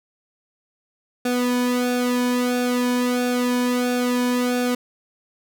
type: tone with flanger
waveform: sawtooth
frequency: 246.9 Hz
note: B3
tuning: in tune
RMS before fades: -21 dBFS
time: 1.25-4.75 s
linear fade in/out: 5 ms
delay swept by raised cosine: 0.98 to 1.5 ms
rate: 1.5 Hz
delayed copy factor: -0.8
effects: none